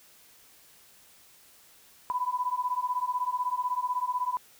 sine beating tone pair, 987.8 / 1003.8 Hz, B5 / B5, 0 / +28 cents, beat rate 16 Hz, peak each -30 dBFS, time 2.1-4.37 s, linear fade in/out 0 ms, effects white hiss -57 dBFS RMS until 4.59 s

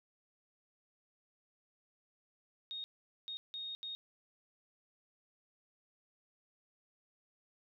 sine tone bursts at uneven times, 3719 Hz, A#7, 5 cents flat, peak -40 dBFS, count 4, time 2.71-2.84 / 3.28-3.37 / 3.54-3.75 / 3.83-3.95 s, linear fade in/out 0 ms, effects none

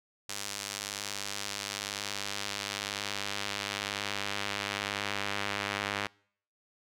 sawtooth tone with band-pass filter sweep, 101 Hz, G#2, 48 cents flat, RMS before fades -36 dBFS, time 0.29-6.07 s, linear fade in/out 5 ms, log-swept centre 6700 to 2200 Hz, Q 0.89, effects noise-tail reverb RT60 0.6 s tail -26 dB re dry

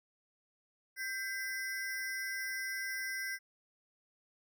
square ring-modulated tone, 1801 Hz, A6, 40 cents sharp, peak -34 dBFS, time 0.96-3.39 s, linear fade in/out 50 ms, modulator 224 Hz, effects none

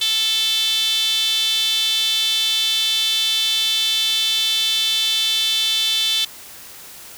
sawtooth tone with high-pass filter, 440 Hz, A4, in tune, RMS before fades -19 dBFS, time 0.01-6.25 s, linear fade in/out 5 ms, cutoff 3400 Hz, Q 7.8, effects white hiss -39 dBFS RMS until 7.17 s

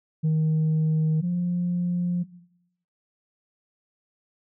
sine tone pair in turn, 157 / 176.23 Hz, D#3 / F3, +16 / +16 cents, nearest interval major second, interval 200 cents, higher second, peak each -17 / -21 dBFS, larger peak first, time 0.23-1.22 / 1.22-2.24 s, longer second, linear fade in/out 20 ms, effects noise-tail reverb RT60 0.8 s tail -18 dB re dry + tanh soft clip ceiling -18 dBFS

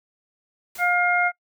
white noise with exponential decay, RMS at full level -37 dBFS, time 0.75-1.07 s, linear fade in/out 5 ms, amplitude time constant 69 ms
harmonic tone, 709 Hz, F5, 26 cents sharp, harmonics 1 / 2 / 3, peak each -22 / -22 / -22 dBFS, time 0.78-1.32 s, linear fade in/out 50 ms
effects noise-tail reverb RT60 0.1 s tail -24 dB re dry

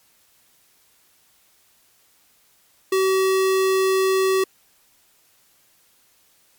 square tone, 380.8 Hz, F#4, 50 cents sharp, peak -17 dBFS, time 2.92-4.44 s, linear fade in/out 5 ms, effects white hiss -59 dBFS RMS until 6.58 s + MP3 96 kbps

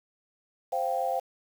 sine chord, C suspended fourth, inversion none, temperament just, 523.3 / 697.7 / 784.9 Hz, C5 / F5 / G5, 0 / -2 / +2 cents, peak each -31 / -30 / -30 dBFS, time 0.72-1.2 s, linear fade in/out 10 ms, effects 8-bit

